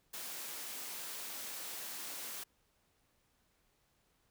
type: high-pass noise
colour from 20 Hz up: white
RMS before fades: -44 dBFS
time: 0.13-2.44 s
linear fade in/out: 10 ms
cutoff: 220 Hz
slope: 12 dB/octave
effects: pink hiss -75 dBFS RMS until 4.3 s